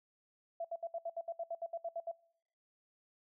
sine tone bursts, 671 Hz, E5, 31 cents sharp, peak -36 dBFS, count 14, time 0.6-2.115 s, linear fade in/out 5 ms, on 46 ms, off 67 ms, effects noise-tail reverb RT60 0.7 s tail -24 dB re dry

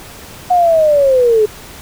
sine linear sweep, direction down, 731 to 415.3 Hz, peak -7 dBFS, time 0.5-1.46 s, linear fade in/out 10 ms, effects pink hiss -34 dBFS RMS until 1.81 s

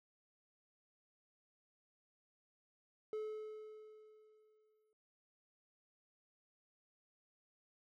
triangle tone with exponential decay, 430.9 Hz, A4, 36 cents flat, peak -36 dBFS, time 3.13-4.93 s, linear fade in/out 1 ms, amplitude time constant 390 ms, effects none

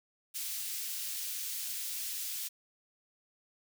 white high-pass noise, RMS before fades -38 dBFS, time 0.34-2.49 s, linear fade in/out 20 ms, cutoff 3000 Hz, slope 12 dB/octave, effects none

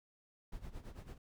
brown noise with tremolo, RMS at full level -45 dBFS, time 0.52-1.18 s, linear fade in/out 5 ms, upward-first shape sine, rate 9 Hz, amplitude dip 80%, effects none

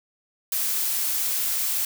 blue noise, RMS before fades -25 dBFS, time 0.52-1.85 s, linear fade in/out 2 ms, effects none

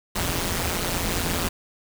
pink noise with amplitude modulation, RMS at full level -22 dBFS, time 0.15-1.49 s, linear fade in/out 10 ms, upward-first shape sine, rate 174 Hz, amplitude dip 85%, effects none

